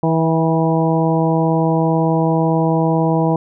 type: harmonic tone with a mistuned harmonic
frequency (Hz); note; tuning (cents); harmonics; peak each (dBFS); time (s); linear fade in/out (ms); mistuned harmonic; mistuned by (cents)
162; E3; -30; 1 / 2 / 3 / 4 / 5 / 6; -16 / -19 / -21 / -22 / -23 / -24; 0.03-3.36; 2; 4; +18
effects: none